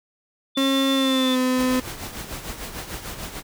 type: tone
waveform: sine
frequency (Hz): 3520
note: A7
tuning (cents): 0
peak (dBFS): -25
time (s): 0.55-1.36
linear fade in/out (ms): 20
type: tone with pitch glide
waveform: 35% pulse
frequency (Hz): 270.2 to 255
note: C#4 to C4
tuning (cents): -44 to -44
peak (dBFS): -17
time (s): 0.57-1.8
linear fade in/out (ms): 5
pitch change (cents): -100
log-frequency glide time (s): 0.94-1.37
type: noise with tremolo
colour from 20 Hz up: pink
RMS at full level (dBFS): -31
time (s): 1.56-3.43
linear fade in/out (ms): 50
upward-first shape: triangle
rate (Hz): 6.7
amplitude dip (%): 65
effects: none